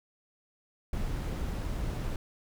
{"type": "noise", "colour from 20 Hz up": "brown", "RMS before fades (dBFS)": -33, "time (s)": [0.93, 2.16], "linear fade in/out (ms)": 2, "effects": []}